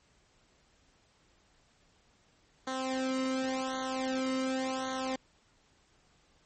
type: tone with flanger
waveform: sawtooth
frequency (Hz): 261.6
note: C4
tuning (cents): 0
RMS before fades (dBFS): -33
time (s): 2.67-5.16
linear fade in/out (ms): 5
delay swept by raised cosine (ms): 0.39 to 1.2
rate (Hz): 0.9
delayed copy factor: -0.9
effects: pink hiss -67 dBFS RMS until 6.45 s + MP3 32 kbps